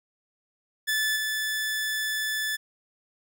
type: tone with level steps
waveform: sawtooth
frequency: 1741 Hz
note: A6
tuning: 19 cents flat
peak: -20 / -23 dBFS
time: 0.87-2.57 s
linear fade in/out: 20 ms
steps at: 1.16 s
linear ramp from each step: 5 ms
effects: none